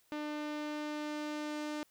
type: tone with low-pass filter sweep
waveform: sawtooth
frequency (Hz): 299.9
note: D4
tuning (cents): +36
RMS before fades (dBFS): -39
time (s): 0.12-1.83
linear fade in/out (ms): 0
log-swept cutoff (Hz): 3800 to 7500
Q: 0.74
effects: white hiss -70 dBFS RMS until 1.9 s